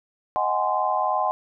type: chord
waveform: sine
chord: Ab dominant seventh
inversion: second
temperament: just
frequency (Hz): 623 / 747.5 / 830.6 / 1038.3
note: Eb5 / Gb5 / Ab5 / C6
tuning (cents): +2 / +17 / 0 / -14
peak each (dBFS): -28 / -25 / -26 / -25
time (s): 0.36-1.31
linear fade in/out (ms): 0
effects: none